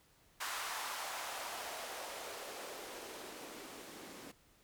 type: noise with band-pass filter sweep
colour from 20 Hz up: blue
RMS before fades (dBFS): -45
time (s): 0.4-4.32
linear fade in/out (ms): 10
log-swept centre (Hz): 1100 to 240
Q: 1.7
effects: pink hiss -68 dBFS RMS until 4.63 s

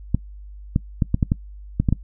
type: clicks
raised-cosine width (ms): 5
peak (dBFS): -5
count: 9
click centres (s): 0.146 / 0.761 / 1.022 / 1.144 / 1.228 / 1.319 / 1.8 / 1.888 / 1.926
effects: noise-tail reverb RT60 0.1 s tail -21 dB re dry + added 50 Hz sine -36 dBFS peak until 2.03 s

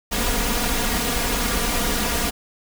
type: noise with comb filter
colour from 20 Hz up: pink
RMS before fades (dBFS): -22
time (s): 0.11-2.31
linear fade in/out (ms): 20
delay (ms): 4.2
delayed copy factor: +0.8
effects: none

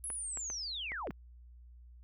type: linear sweep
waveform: sine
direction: down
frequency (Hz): 10960 to 116.8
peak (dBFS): -37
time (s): 0.04-1.11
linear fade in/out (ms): 0
type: clicks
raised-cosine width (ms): 0.5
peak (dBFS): -30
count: 6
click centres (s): 0.102 / 0.373 / 0.501 / 0.919 / 1.072 / 1.107
effects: added 60 Hz sine -52 dBFS peak until 2.03 s

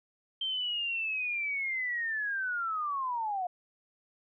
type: linear sweep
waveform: sine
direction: down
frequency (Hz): 3146 to 702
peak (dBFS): -30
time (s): 0.41-3.47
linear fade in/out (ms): 5
effects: none

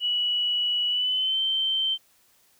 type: tone with pitch glide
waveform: sine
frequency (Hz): 2937 to 3112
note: F#7 to G7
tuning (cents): -13 to -13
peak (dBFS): -22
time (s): 0-1.98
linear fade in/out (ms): 50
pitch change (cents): +100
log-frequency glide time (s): 0.88-1.41
effects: white hiss -62 dBFS RMS until 2.59 s

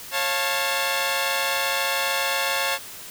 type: chord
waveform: 10% pulse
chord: Db augmented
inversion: none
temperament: equal with one note detuned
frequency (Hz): 547 / 698.5 / 880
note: Db5 / F5 / A5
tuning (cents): -23 / 0 / 0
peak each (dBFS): -17 / -20 / -18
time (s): 0.11-2.79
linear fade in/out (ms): 50
effects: white hiss -39 dBFS RMS until 3.1 s

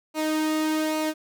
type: tone with flanger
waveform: sawtooth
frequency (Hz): 311.1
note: D#4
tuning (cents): 0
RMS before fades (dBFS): -25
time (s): 0.14-1.14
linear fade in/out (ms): 50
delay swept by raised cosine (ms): 0.58 to 1.98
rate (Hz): 1.2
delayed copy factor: -0.5
effects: none

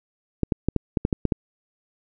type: clicks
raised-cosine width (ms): 3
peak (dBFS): -7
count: 9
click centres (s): 0.433 / 0.522 / 0.686 / 0.763 / 0.972 / 1.051 / 1.128 / 1.253 / 1.322
effects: none

